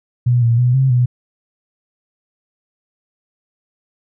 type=tone with pitch steps; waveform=sine; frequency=122.3 / 116.9 / 123.7 / 133 / 123.5 Hz; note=B2 / A#2 / B2 / C3 / B2; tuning=-16 / +5 / +3 / +29 / 0 cents; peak=-10 dBFS; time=0.26-1.06 s; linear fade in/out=10 ms; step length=160 ms; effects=none